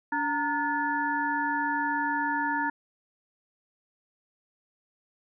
harmonic tone with a mistuned harmonic, 287.8 Hz, D4, 35 cents flat, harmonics 1 / 3 / 5 / 6, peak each -33 / -28 / -34 / -31 dBFS, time 0.12-2.7 s, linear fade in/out 5 ms, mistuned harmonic 3, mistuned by +110 cents, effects none

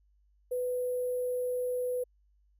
sine tone with sample-and-hold, 498 Hz, B4, 14 cents sharp, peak -29 dBFS, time 0.51-2.04 s, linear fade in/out 10 ms, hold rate 11025 Hz, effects added 50 Hz sine -64 dBFS peak until 2.59 s

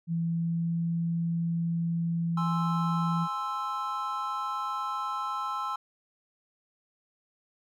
sine tone with pitch glide, 166.9 to 167.96 Hz, E3 to E3, +22 to +33 cents, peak -26 dBFS, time 0.07-3.28 s, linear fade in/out 50 ms, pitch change +11 cents, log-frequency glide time 0.21-0.78 s
triangle chord, Ab augmented, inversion none, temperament equal, 830.6 / 1046.5 / 1318.5 Hz, Ab5 / C6 / E6, 0 / 0 / 0 cents, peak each -36 / -32 / -31 dBFS, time 2.37-5.76 s, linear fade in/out 5 ms
effects none

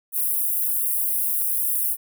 white high-pass noise, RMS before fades -23 dBFS, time 0.12-1.97 s, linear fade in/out 50 ms, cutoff 9700 Hz, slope 48 dB/octave, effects none

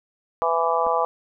harmonic tone, 166.3 Hz, E3, 16 cents sharp, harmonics 3 / 4 / 5 / 6 / 7, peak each -25 / -25 / -25 / -25 / -25 dBFS, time 0.42-1.05 s, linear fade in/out 0 ms
clicks, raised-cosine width 1 ms, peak -23 dBFS, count 2, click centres 0.865 / 0.869 s
effects none

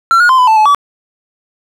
triangle tone with pitch steps, 1357 / 1439 / 1038 / 1003 / 881 / 860 / 1146 Hz, E6 / F#6 / C6 / B5 / A5 / A5 / D6, +50 / -49 / -14 / +26 / +2 / -40 / -43 cents, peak -3 dBFS, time 0.11-0.747 s, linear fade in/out 0 ms, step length 91 ms, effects none

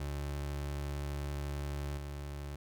30% pulse tone with level steps, 71.6 Hz, D2, 43 cents flat, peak -33 / -37 dBFS, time 0-2.56 s, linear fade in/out 5 ms, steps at 1.97 s, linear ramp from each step 5 ms, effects none

